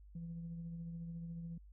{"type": "tone with tremolo", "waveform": "sine", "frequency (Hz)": 167.5, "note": "E3", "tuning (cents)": 28, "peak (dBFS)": -40, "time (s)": [0.15, 1.58], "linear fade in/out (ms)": 5, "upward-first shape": "triangle", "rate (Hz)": 14, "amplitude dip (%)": 35, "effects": ["tanh soft clip ceiling -39 dBFS", "added 50 Hz sine -55 dBFS peak until 1.72 s"]}